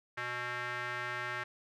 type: tone with band-pass filter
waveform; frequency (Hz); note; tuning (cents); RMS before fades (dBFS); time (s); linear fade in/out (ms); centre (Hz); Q
square; 122.5; B2; -14; -38; 0.17-1.44; 10; 1700; 2.6
effects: none